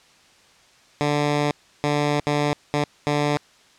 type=tone bursts at uneven times; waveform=10% pulse; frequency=146.83 Hz; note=D3; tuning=in tune; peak=-11 dBFS; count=5; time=1.01-1.51 / 1.84-2.2 / 2.27-2.53 / 2.74-2.84 / 3.07-3.37 s; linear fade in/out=0 ms; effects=white hiss -54 dBFS RMS until 3.78 s + low-pass 6000 Hz 12 dB/octave